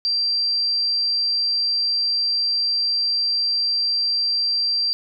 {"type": "tone", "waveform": "sine", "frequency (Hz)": 4714, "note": "D8", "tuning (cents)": 6, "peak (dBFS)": -18, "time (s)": [0.05, 4.93], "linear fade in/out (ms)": 0, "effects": []}